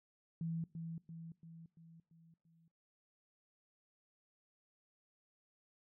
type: tone with echo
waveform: sine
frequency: 164.81 Hz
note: E3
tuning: in tune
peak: -37 dBFS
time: 0.41-0.64 s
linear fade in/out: 2 ms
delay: 340 ms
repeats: 6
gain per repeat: -5 dB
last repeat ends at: 2.68 s
effects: noise-tail reverb RT60 0.6 s tail -21 dB re dry